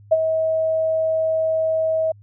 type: tone with ADSR envelope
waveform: sine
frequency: 640 Hz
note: D#5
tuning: 49 cents sharp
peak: -9 dBFS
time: 0.11-2.12 s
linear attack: 15 ms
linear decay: 35 ms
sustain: -8 dB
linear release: 7 ms
effects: added 102 Hz sine -44 dBFS peak until 2.22 s